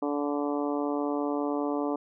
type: harmonic tone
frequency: 145.1 Hz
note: D3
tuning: 21 cents flat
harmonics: 2 / 3 / 4 / 5 / 6 / 7 / 8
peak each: -29 / -33 / -35 / -37 / -39 / -40 / -41 dBFS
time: 0.02-1.96 s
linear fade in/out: 5 ms
effects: none